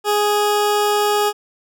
20% pulse tone, 415.3 Hz, G#4, in tune, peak -10 dBFS, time 0.04-1.33 s, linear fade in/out 50 ms, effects none

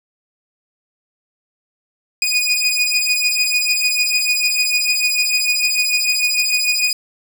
20% pulse beating tone pair, 2471 / 2477.7 Hz, D#7 / D#7, -13 / -8 cents, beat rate 6.7 Hz, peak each -13 dBFS, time 2.22-6.93 s, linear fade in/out 2 ms, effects none

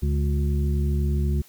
harmonic tone with a mistuned harmonic, 72.2 Hz, D2, 29 cents flat, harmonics 1 / 2 / 3 / 5, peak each -21 / -27 / -31 / -35 dBFS, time 0.02-1.42 s, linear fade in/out 10 ms, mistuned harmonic 3, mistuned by -33 cents, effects white hiss -53 dBFS RMS until 1.48 s

